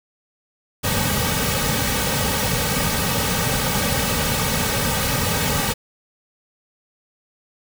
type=noise with comb filter; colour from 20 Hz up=pink; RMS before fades=-21 dBFS; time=0.83-5.74 s; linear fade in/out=20 ms; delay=2.9 ms; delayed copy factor=-0.9; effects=none